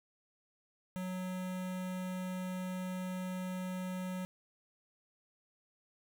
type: tone with notch filter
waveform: square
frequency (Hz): 184.2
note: F#3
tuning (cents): -7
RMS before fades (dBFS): -39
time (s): 0.96-4.25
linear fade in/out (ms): 0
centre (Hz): 4800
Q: 1.9
effects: none